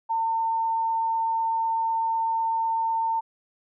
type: tone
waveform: sine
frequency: 904 Hz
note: A5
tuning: 47 cents sharp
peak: -22 dBFS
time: 0.09-3.21 s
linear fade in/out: 20 ms
effects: none